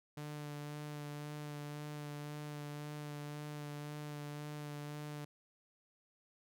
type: tone with vibrato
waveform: sawtooth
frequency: 147.9 Hz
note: D3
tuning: 13 cents sharp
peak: -39 dBFS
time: 0.17-5.25 s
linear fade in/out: 5 ms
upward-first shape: sine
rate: 1.9 Hz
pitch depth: 16 cents each way
effects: none